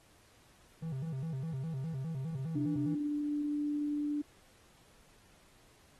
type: tone with vibrato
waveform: triangle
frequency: 146.83 Hz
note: D3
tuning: in tune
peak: -33 dBFS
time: 0.82-2.95 s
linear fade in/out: 5 ms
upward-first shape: square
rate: 4.9 Hz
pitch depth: 180 cents each way
type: tone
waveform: sine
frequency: 294.2 Hz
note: D4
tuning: 3 cents sharp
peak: -31 dBFS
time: 2.55-4.22 s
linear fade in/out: 10 ms
effects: pink hiss -64 dBFS RMS until 5.99 s + AAC 32 kbps